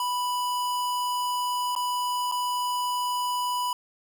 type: tone with dropouts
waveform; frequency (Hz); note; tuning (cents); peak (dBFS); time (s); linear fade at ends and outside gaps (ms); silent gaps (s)
square; 987.8; B5; 0; -26; 0-3.73; 2; 1.752-1.762 / 2.315-2.321
effects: none